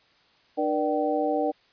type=tone cluster; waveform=sine; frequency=300.3 / 479.3 / 593 / 767 Hz; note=D4 / A#4 / D5 / G5; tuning=+39 / +48 / +17 / -38 cents; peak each=-28 dBFS; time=0.57-1.52 s; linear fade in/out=20 ms; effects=white hiss -61 dBFS RMS until 1.72 s + resampled to 11025 Hz